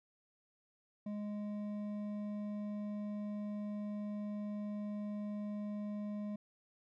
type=tone with hard clipping; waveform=triangle; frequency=207.7 Hz; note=G#3; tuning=in tune; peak=-40 dBFS; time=1.06-6.36 s; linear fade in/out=5 ms; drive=11 dB; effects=none